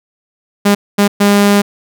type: tone bursts at uneven times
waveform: sawtooth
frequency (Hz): 202.9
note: G#3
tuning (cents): -40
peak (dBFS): -3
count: 3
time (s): 0.65-0.75 / 0.98-1.08 / 1.2-1.62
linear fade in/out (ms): 10
effects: none